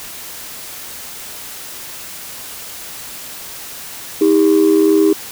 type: tone pair together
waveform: sine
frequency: 318.1 / 400 Hz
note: D#4 / G4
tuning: +38 / +35 cents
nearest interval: major third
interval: 397 cents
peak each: -10 dBFS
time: 4.21-5.13 s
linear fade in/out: 5 ms
effects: tanh soft clip ceiling -4 dBFS + white hiss -31 dBFS RMS until 5.31 s